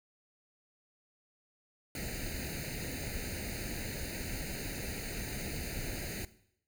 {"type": "noise with comb filter", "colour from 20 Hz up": "pink", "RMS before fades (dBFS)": -39, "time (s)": [1.95, 6.25], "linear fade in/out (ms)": 2, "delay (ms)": 0.45, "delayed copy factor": 0.95, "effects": ["noise-tail reverb RT60 0.7 s tail -17 dB re dry"]}